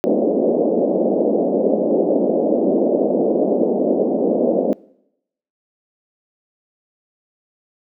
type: band-pass noise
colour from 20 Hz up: white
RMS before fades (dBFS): -17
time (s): 0.04-4.73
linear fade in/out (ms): 0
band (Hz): 200 to 610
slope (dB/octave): 48
effects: noise-tail reverb RT60 0.8 s tail -23 dB re dry